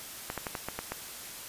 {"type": "clicks", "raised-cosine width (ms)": 0.5, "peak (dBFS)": -18, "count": 7, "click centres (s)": [0.301, 0.377, 0.468, 0.552, 0.686, 0.79, 0.92], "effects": ["white hiss -43 dBFS RMS until 1.48 s", "resampled to 32000 Hz"]}